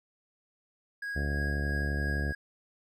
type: tone with tremolo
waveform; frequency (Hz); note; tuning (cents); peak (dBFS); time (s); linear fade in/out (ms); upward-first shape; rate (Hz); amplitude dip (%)
triangle; 1647; G#6; -15; -31; 1.02-2.35; 5; triangle; 3; 40
type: harmonic tone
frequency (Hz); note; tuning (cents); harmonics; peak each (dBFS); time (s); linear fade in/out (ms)
71.7; D2; -41; 1 / 2 / 3 / 4 / 5 / 6 / 7 / 8 / 9 / 10; -30 / -36 / -40 / -42 / -44 / -46 / -47 / -48 / -49 / -50; 1.15-2.33; 20
effects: none